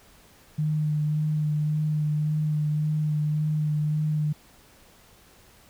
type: tone with vibrato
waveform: sine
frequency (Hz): 152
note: D#3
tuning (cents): -40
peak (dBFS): -22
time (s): 0.58-4.33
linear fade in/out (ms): 10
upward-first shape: sine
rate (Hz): 1.8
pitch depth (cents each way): 17
effects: pink hiss -55 dBFS RMS until 5.69 s